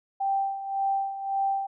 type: tone with tremolo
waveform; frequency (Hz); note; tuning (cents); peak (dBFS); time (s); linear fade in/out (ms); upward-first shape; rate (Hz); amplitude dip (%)
sine; 784; G5; 0; -22; 0.2-1.67; 10; sine; 1.8; 70
effects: none